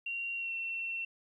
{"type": "tone with pitch glide", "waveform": "sine", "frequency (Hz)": [2756, 2709], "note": ["F7", "E7"], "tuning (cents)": [-24, 47], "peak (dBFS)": -34, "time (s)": [0.06, 1.05], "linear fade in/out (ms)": 5, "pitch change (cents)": -29, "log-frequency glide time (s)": [0.36, 0.52], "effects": ["12-bit"]}